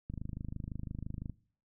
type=click train; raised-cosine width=5 ms; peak=-27 dBFS; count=32; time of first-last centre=0.1-1.297 s; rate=25.9 Hz; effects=noise-tail reverb RT60 0.5 s tail -22 dB re dry